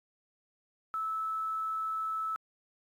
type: tone with quantisation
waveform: sine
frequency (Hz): 1307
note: E6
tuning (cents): -15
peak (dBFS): -31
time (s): 0.94-2.36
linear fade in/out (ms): 0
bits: 10
effects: AAC 64 kbps